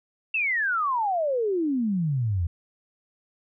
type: exponential sweep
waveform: sine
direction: down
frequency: 2724 to 80.1 Hz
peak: -22 dBFS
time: 0.34-2.47 s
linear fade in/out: 5 ms
effects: none